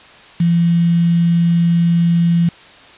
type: tone with quantisation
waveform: sine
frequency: 170 Hz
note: F3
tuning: 46 cents flat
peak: -10 dBFS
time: 0.4-2.49 s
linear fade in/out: 5 ms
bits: 5
effects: white hiss -41 dBFS RMS until 2.97 s + resampled to 8000 Hz